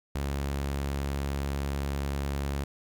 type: tone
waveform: sawtooth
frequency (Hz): 69.8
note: C#2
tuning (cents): +13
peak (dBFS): -25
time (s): 0.15-2.64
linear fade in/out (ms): 5
effects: 11-bit